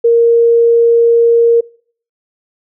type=tone; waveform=sine; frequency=466.2 Hz; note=A#4; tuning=in tune; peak=-5 dBFS; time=0.04-1.61 s; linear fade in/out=10 ms; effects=noise-tail reverb RT60 0.5 s tail -24 dB re dry